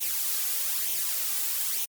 blue noise with flanger, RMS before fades -28 dBFS, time 0-1.86 s, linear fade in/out 20 ms, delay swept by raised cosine 0.31 to 2.61 ms, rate 1.1 Hz, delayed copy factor +0.55, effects MP3 96 kbps

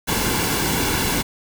pink noise with comb filter, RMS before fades -21 dBFS, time 0.07-1.23 s, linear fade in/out 20 ms, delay 1.6 ms, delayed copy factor -0.55, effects none

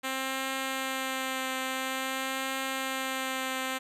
5% pulse tone with vibrato, 263.8 Hz, C4, 14 cents sharp, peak -19 dBFS, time 0.03-3.79 s, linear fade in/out 20 ms, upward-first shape triangle, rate 0.49 Hz, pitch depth 17 cents each way, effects resampled to 32000 Hz

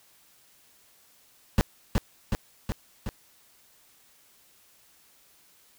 brown noise with echo, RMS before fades -19 dBFS, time 1.58-1.61 s, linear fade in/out 0 ms, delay 370 ms, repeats 4, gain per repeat -3 dB, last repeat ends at 3.09 s, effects white hiss -60 dBFS RMS until 5.78 s

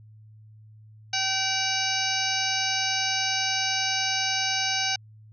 harmonic tone with a mistuned harmonic, 770 Hz, G5, 31 cents flat, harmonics 1 / 2 / 3 / 4 / 5 / 6 / 7 / 8, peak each -32 / -32 / -32 / -32 / -32 / -32 / -32 / -32 dBFS, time 1.13-4.96 s, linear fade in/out 5 ms, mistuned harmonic 4, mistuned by -120 cents, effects added 108 Hz sine -47 dBFS peak until 5.32 s

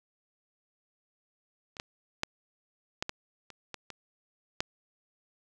clicks, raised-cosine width 0.2 ms, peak -30 / -17 / -11 / -13 / -16 / -29 / -21 / -24 / -11 dBFS, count 9, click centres 1.768 / 1.799 / 2.234 / 3.025 / 3.094 / 3.503 / 3.743 / 3.903 / 4.605 s, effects none

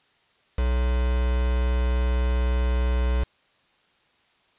triangle tone with quantisation, 61.74 Hz, B1, in tune, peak -18 dBFS, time 0.58-3.24 s, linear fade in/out 5 ms, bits 5, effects white hiss -63 dBFS RMS until 4.58 s + resampled to 8000 Hz

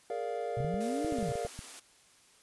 triangle chord, Bb dominant seventh, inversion third, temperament equal with one note detuned, 415.3 / 466.2 / 581.9 / 698.5 Hz, Ab4 / Bb4 / D5 / F5, 0 / 0 / -16 / 0 cents, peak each -39 / -35 / -38 / -36 dBFS, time 0.1-1.47 s, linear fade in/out 2 ms
sine linear two-way sweep, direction up then down, 117.3 to 324.8 to 117.3 Hz, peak -33 dBFS, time 0.57-1.32 s, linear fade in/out 0 ms, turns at 1.09 s
clicks, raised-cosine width 5 ms, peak -30 dBFS, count 11, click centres 0.604 / 0.647 / 0.742 / 1.047 / 1.124 / 1.186 / 1.228 / 1.29 / 1.355 / 1.45 / 1.591 s
white high-pass noise, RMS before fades -47 dBFS, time 0.8-1.8 s, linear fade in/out 10 ms, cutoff 220 Hz, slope 48 dB/octave
effects white hiss -62 dBFS RMS until 2.42 s + resampled to 24000 Hz

